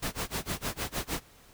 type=noise with tremolo; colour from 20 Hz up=pink; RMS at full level=-31 dBFS; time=0.02-1.22 s; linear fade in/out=10 ms; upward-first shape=sine; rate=6.5 Hz; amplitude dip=100%; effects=pink hiss -57 dBFS RMS until 1.53 s